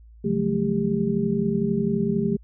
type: tone cluster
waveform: sine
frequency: 143.1 / 174.3 / 187.2 / 218.4 / 398.4 Hz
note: D3 / F3 / F#3 / A3 / G4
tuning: -45 / -3 / +20 / -13 / +28 cents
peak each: -30 / -30 / -27 / -24 / -26 dBFS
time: 0.24-2.37 s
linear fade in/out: 10 ms
effects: added 56 Hz sine -45 dBFS peak until 2.43 s